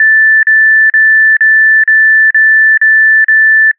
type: tone bursts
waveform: sine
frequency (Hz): 1760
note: A6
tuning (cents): 0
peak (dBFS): -3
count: 8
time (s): 0-3.713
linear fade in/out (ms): 2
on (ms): 430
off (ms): 39
effects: noise-tail reverb RT60 0.1 s tail -26 dB re dry